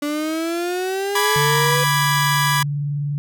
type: exponential sweep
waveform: 35% pulse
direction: up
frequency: 290 to 500 Hz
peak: -19 dBFS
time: 0.02-1.84 s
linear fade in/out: 5 ms
type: chord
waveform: sawtooth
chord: G# diminished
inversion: first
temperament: equal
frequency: 987.8 / 1174.7 / 1661.2 Hz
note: B5 / D6 / G#6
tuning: 0 / 0 / 0 cents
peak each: -16 / -20 / -18 dBFS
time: 1.15-2.63 s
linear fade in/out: 5 ms
type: tone with vibrato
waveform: sine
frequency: 144.3 Hz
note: D3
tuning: 30 cents flat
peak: -20 dBFS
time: 1.36-3.18 s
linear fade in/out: 0 ms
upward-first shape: sine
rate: 20 Hz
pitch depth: 50 cents each way
effects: none